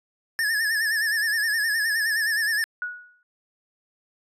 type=tone with vibrato; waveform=square; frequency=1751 Hz; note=A6; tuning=9 cents flat; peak=-22 dBFS; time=0.39-2.64 s; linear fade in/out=0 ms; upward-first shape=sine; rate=9.6 Hz; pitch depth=86 cents each way
type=tone with exponential decay; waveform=sine; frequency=1461 Hz; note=F#6; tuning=22 cents flat; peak=-24 dBFS; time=2.82-3.23 s; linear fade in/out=1 ms; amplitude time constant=87 ms
effects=resampled to 32000 Hz